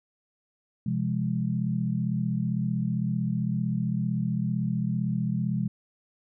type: tone cluster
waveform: sine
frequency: 128.5 / 170.6 / 206.2 Hz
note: C3 / F3 / G#3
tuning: -31 / -40 / -12 cents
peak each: -29 dBFS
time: 0.86-5.68 s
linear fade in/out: 5 ms
effects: none